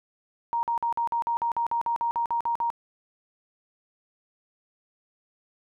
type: tone bursts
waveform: sine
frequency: 936 Hz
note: A#5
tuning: 7 cents sharp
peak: -23 dBFS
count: 15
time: 0.53-2.702 s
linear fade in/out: 0 ms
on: 100 ms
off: 48 ms
effects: none